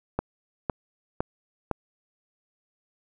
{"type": "click train", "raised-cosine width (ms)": 1, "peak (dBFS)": -11, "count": 4, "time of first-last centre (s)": [0.19, 1.713], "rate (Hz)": 1.97, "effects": []}